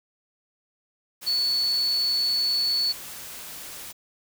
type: tone in noise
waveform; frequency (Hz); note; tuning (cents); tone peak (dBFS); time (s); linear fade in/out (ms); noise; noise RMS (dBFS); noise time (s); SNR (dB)
sine; 4435; C#8; 0; -21; 1.26-2.93; 20; white; -39; 1.21-3.93; +15
effects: none